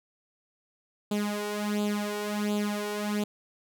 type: tone with flanger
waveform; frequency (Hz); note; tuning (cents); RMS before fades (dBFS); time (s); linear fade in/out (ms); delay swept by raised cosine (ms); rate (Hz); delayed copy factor
sawtooth; 207.7; G#3; 0; -30; 1.11-3.24; 5; 0.26 to 2.16; 1.4; +0.75
effects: none